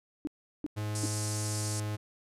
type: tone bursts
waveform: sine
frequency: 300.1 Hz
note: D4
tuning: 38 cents sharp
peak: -30 dBFS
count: 3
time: 0.25-1.056 s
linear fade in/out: 0 ms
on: 22 ms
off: 370 ms
type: tone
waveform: 45% pulse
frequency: 105.7 Hz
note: G#2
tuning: 31 cents sharp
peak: -32 dBFS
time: 0.76-1.97 s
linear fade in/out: 20 ms
type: band-pass noise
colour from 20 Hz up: white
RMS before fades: -39 dBFS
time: 0.95-1.8 s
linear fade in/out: 2 ms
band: 4500 to 10000 Hz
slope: 48 dB/octave
effects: resampled to 32000 Hz